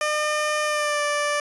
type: tone with pitch glide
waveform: 15% pulse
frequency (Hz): 604 to 586.8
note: D5 to D5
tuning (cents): +48 to -2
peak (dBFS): -15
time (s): 0.01-1.4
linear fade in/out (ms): 2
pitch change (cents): -50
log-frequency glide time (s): 0.64-1.03
effects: resampled to 24000 Hz